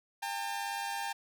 sawtooth tone pair together, 802 / 900.2 Hz, G5 / A5, +39 / +39 cents, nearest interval major second, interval 200 cents, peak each -33 / -34 dBFS, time 0.22-1.13 s, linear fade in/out 10 ms, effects none

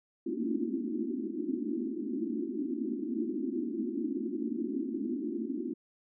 pink band-pass noise, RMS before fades -34 dBFS, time 0.26-5.74 s, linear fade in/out 10 ms, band 220 to 360 Hz, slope 96 dB/octave, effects none

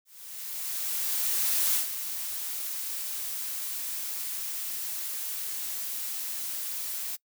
blue noise with ADSR envelope, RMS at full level -25 dBFS, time 0.05-7.17 s, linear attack 1700 ms, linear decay 110 ms, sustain -9 dB, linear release 24 ms, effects noise-tail reverb RT60 0.1 s tail -24 dB re dry

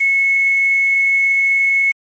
sine tone with quantisation, 2193 Hz, C#7, 19 cents flat, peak -11 dBFS, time 0-1.92 s, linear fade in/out 10 ms, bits 6, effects MP3 32 kbps

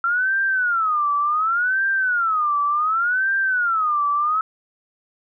sine tone with vibrato, 1353 Hz, E6, 45 cents sharp, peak -17 dBFS, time 0.04-4.41 s, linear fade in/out 2 ms, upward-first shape sine, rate 0.68 Hz, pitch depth 270 cents each way, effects none

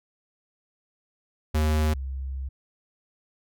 square / sine tone pair in turn, 77.1 / 66.55 Hz, D#2 / C2, -15 / +30 cents, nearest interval minor third, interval 255 cents, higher first, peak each -21 / -29 dBFS, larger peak first, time 1.54-1.94 / 1.94-2.49 s, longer second, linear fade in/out 10 ms, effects none

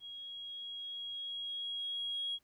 sine tone with level ramp, 3299 Hz, G#7, 12 cents flat, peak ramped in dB -44 to -33 dBFS, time 0-2.39 s, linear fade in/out 50 ms, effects tanh soft clip ceiling -30 dBFS + pink hiss -75 dBFS RMS until 2.43 s

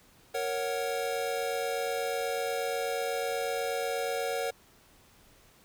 square chord, F# major, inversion first, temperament equal, 466.2 / 554.4 / 740 Hz, A#4 / C#5 / F#5, 0 / 0 / 0 cents, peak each -34 / -35 / -36 dBFS, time 0.34-4.51 s, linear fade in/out 10 ms, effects pink hiss -60 dBFS RMS until 5.64 s

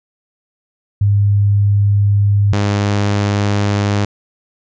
sine / sawtooth tone pair in turn, 101.5 / 101.92 Hz, G#2 / G#2, -39 / -32 cents, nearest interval unison, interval 7 cents, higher second, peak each -9 / -9 dBFS, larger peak neither, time 1.01-2.53 / 2.53-4.05 s, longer neither, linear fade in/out 5 ms, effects resampled to 16000 Hz

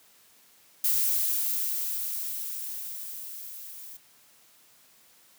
violet noise with level ramp, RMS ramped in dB -24 to -44 dBFS, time 0.84-3.97 s, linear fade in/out 5 ms, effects white hiss -59 dBFS RMS until 5.38 s + high-pass 100 Hz 12 dB/octave

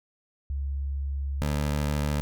sine / 20% pulse tone pair in turn, 69.3 / 73.42 Hz, C#2 / D2, 0 / 0 cents, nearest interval minor second, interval 100 cents, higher second, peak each -27 / -20 dBFS, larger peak second, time 0.5-1.42 / 1.42-2.21 s, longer first, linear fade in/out 0 ms, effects none

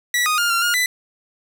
sawtooth tone with pitch steps, 1947 / 1240 / 1410 / 1376 / 1424 / 1996 Hz, B6 / D#6 / F6 / F6 / F6 / B6, -25 / -6 / +16 / -26 / +33 / +18 cents, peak -13 dBFS, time 0.14-0.86 s, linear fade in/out 2 ms, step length 120 ms, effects none

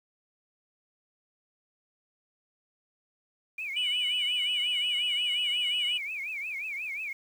sine tone with vibrato, 2364 Hz, D7, 11 cents sharp, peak -32 dBFS, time 3.58-7.13 s, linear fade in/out 5 ms, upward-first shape triangle, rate 5.6 Hz, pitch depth 200 cents each way
sine tone with pitch glide, 2960 to 2941 Hz, F#7 to F#7, 0 to -11 cents, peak -25 dBFS, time 3.76-5.98 s, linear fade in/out 10 ms, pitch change -11 cents, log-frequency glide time 4.16-5 s
effects tanh soft clip ceiling -22 dBFS + 9-bit

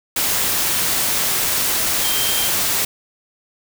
sine tone in noise, 3163 Hz, G7, 15 cents sharp, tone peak -24 dBFS, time 2.04-2.48 s, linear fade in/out 5 ms, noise white, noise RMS -19 dBFS, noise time 0.16-2.85 s, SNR -8 dB, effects none

